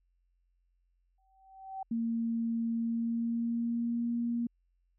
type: tone with exponential growth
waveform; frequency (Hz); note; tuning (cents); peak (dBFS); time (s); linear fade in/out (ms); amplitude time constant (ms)
sine; 769; G5; -33; -34; 1.18-1.83; 5; 140
type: tone with pitch glide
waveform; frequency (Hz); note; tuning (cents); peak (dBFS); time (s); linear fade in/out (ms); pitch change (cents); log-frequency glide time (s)
sine; 229.9 to 236; A#3 to A#3; -24 to +22; -29; 1.91-4.47; 5; +46; 2.75-4.11
effects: added 44 Hz sine -70 dBFS peak until 4.98 s